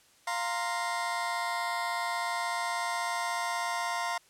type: chord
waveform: 30% pulse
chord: F suspended fourth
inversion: none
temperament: just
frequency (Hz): 698.5 / 931.3 / 1047.7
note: F5 / Bb5 / C6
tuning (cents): 0 / -2 / +2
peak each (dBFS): -32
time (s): 0.27-4.18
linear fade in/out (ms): 5
effects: white hiss -62 dBFS RMS until 4.29 s + low-pass 10000 Hz 12 dB/octave